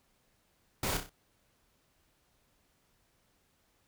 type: noise with echo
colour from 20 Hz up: pink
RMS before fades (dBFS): -33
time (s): 0.83-0.97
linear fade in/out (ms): 2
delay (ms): 31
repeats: 4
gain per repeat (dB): -6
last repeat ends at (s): 1.094
effects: pink hiss -72 dBFS RMS until 3.87 s